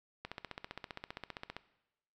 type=click train; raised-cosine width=0.3 ms; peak=-25 dBFS; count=21; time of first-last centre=0.25-1.566 s; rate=15.2 Hz; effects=noise-tail reverb RT60 0.9 s tail -17 dB re dry